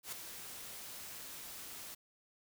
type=noise with ADSR envelope; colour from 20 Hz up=white; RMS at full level=-41 dBFS; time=0.03-1.95 s; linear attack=95 ms; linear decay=3 ms; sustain=-7 dB; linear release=11 ms; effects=none